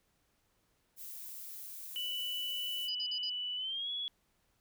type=noise; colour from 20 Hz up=violet; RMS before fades=-46 dBFS; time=0.96-2.9 s; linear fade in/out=50 ms
type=tone with pitch glide; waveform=sine; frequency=2969 to 3371 Hz; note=F#7 to G#7; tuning=+5 to +25 cents; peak=-35 dBFS; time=1.96-4.08 s; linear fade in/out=0 ms; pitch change=+220 cents; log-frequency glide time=3.56-3.9 s
type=tone bursts; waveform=sine; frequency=4945 Hz; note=D#8; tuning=12 cents flat; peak=-37 dBFS; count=4; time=2.88-3.298 s; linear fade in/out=5 ms; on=70 ms; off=46 ms
effects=pink hiss -75 dBFS RMS until 4.6 s